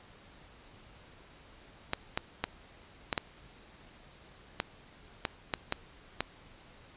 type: clicks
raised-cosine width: 0.3 ms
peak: -13 dBFS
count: 10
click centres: 1.934 / 2.175 / 2.44 / 3.128 / 3.178 / 4.601 / 5.252 / 5.538 / 5.724 / 6.206 s
effects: pink hiss -56 dBFS RMS until 6.96 s + resampled to 8000 Hz